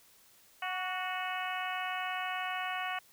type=harmonic tone with a mistuned harmonic; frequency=368 Hz; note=F#4; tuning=9 cents flat; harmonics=2 / 3 / 4 / 5 / 6 / 7 / 8; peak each=-38 / -40 / -41 / -42 / -43 / -43 / -44 dBFS; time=0.62-2.99 s; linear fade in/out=5 ms; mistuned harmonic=3; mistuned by=+30 cents; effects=white hiss -62 dBFS RMS until 3.12 s